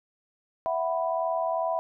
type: chord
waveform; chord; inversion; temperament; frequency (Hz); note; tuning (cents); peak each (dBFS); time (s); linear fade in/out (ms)
sine; E suspended second; none; just; 659.3 / 741.7 / 988.9; E5 / F#5 / B5; 0 / +4 / +2; -27 / -31 / -31; 0.66-1.79; 0
effects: none